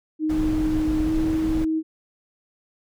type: tone with pitch glide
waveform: sine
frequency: 311.1 to 317.5 Hz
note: D#4 to D#4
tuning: 0 to +35 cents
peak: -20 dBFS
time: 0.19-1.83 s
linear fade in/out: 50 ms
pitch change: +35 cents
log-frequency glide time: 1.05-1.11 s
type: noise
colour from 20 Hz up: brown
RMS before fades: -28 dBFS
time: 0.29-1.65 s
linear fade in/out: 10 ms
effects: none